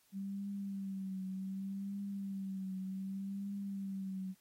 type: tone with vibrato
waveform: sine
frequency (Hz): 194.2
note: G3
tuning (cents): -16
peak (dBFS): -38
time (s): 0.12-4.35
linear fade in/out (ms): 50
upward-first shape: triangle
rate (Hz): 0.66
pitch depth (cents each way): 56
effects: white hiss -71 dBFS RMS until 4.4 s + AAC 48 kbps